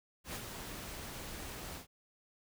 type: noise with ADSR envelope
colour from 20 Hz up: pink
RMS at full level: -40 dBFS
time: 0.24-1.87 s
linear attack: 100 ms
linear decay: 65 ms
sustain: -5 dB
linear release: 110 ms
effects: none